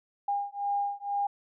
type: beating tone pair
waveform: sine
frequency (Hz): 807 / 809.1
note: G#5 / G#5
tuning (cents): -50 / -45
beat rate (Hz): 2.1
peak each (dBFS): -31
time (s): 0.28-1.27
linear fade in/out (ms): 5
effects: none